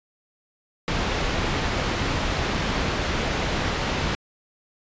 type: low-pass noise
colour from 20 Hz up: pink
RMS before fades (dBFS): -25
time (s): 0.88-4.15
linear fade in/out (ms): 0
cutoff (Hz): 4200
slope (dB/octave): 12
effects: resampled to 16000 Hz